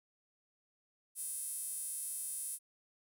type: tone with high-pass filter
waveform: sawtooth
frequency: 523.3 Hz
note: C5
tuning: in tune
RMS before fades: -41 dBFS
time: 1.15-2.59 s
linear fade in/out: 50 ms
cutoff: 10000 Hz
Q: 6.1
effects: none